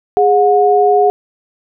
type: tone pair together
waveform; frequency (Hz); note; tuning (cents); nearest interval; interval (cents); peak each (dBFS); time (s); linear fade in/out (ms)
sine; 412.4 / 725; G#4 / F#5; -12 / -35; minor seventh; 977; -10; 0.17-1.1; 0
effects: none